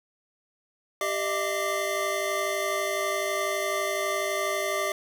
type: tone cluster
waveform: square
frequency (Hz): 392.3 / 611 / 663 / 1174 / 2070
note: G4 / D#5 / E5 / D6 / C7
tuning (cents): +1 / -32 / +10 / -1 / -19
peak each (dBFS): -34 / -31 / -36 / -33 / -34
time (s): 1.01-4.92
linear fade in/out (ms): 2
effects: none